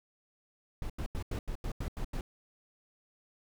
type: noise bursts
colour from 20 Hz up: brown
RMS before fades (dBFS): -35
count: 9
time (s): 0.82-2.21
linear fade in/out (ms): 2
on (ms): 78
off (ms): 86
effects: none